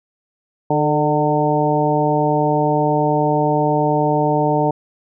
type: harmonic tone with a mistuned harmonic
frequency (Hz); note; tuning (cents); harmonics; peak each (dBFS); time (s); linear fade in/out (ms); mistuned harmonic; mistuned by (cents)
150; D3; +37; 1 / 2 / 3 / 4 / 5 / 6; -21 / -21 / -21 / -21 / -21 / -21; 0.7-4.71; 5; 3; -34
effects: none